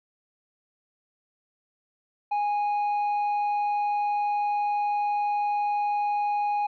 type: tone with tanh clipping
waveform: sine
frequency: 826 Hz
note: G#5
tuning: 10 cents flat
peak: -24 dBFS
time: 2.31-6.67 s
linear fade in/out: 10 ms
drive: 4 dB
effects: none